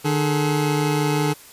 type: tone pair together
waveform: 25% pulse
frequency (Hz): 150.44 / 425.5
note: D3 / G#4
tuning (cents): +42 / +42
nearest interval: octave + tritone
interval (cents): 1800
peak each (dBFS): -16 / -20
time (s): 0.04-1.34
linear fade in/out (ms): 20
effects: white hiss -45 dBFS RMS until 1.52 s + resampled to 32000 Hz